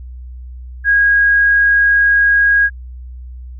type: tone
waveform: sine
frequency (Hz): 1641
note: G#6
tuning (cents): -21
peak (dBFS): -8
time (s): 0.84-2.7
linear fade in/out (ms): 50
effects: added 62 Hz sine -28 dBFS peak until 3.59 s